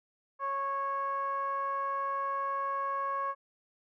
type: tone with low-pass filter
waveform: 15% pulse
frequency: 551 Hz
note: C#5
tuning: 11 cents flat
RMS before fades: -33 dBFS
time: 0.39-3.35 s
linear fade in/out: 50 ms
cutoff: 1200 Hz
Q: 4.9
effects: none